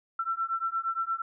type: beating tone pair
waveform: sine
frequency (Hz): 1340 / 1348.6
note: E6 / E6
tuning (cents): +28 / +39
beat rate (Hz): 8.6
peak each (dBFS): -31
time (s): 0.19-1.22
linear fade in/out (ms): 5
effects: none